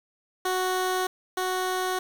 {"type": "tone pair in turn", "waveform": "15% pulse", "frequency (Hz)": [370, 370], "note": ["F#4", "F#4"], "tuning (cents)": [0, 0], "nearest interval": "unison", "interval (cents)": 0, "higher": "neither", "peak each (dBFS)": [-18, -19], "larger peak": "first", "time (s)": [[0.45, 1.07], [1.37, 1.99]], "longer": "neither", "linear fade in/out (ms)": 5, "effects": ["8-bit"]}